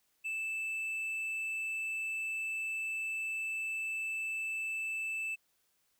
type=tone with hard clipping; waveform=triangle; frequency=2637 Hz; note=E7; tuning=in tune; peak=-35 dBFS; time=0.24-5.36 s; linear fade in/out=20 ms; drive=6 dB; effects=white hiss -75 dBFS RMS until 5.99 s